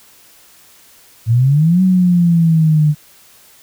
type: exponential two-way sweep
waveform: sine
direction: up then down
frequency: 110 to 188.4 to 148.3 Hz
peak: -8 dBFS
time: 1.26-2.95 s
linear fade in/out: 50 ms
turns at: 1.82 s
effects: white hiss -46 dBFS RMS until 3.62 s